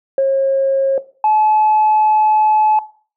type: tone pair in turn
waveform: sine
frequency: 541 / 858.8 Hz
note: C#5 / A5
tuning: -42 / -42 cents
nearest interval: minor sixth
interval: 800 cents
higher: second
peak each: -9 dBFS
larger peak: neither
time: 0.18-0.98 / 1.24-2.79 s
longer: second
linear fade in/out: 2 ms
effects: noise-tail reverb RT60 0.4 s tail -17 dB re dry + tanh soft clip ceiling -6 dBFS